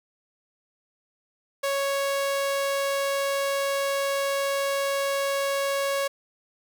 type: tone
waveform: sawtooth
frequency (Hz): 554.4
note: C#5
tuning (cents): 0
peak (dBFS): -20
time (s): 1.63-6.08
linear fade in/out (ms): 10
effects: none